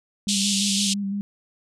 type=tone with vibrato; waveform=sine; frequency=199.3 Hz; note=G3; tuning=29 cents sharp; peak=-24 dBFS; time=0.27-1.21 s; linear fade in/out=0 ms; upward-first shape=square; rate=5.9 Hz; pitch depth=25 cents each way
type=band-pass noise; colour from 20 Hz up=pink; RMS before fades=-24 dBFS; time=0.28-0.94 s; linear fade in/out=10 ms; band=2900 to 9400 Hz; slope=48 dB/octave
effects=none